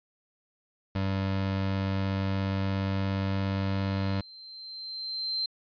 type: tone with pitch glide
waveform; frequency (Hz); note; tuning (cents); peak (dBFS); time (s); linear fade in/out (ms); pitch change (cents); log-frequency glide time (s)
25% pulse; 96.7 to 97.37; G2 to G2; -23 to -11; -23; 0.95-4.21; 5; +12; 1.18-3.93
type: tone with exponential growth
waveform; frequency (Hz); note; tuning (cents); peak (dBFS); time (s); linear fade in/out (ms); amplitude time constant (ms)
sine; 4121; C8; -27; -26; 3.11-5.46; 5; 510
effects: resampled to 11025 Hz